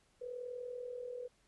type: tone with amplitude modulation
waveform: sine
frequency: 493.3 Hz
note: B4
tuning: 2 cents flat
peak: -38 dBFS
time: 0.21-1.28 s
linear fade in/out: 10 ms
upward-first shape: sine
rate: 40.4 Hz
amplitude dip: 65%
effects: pink hiss -72 dBFS RMS until 1.47 s + resampled to 24000 Hz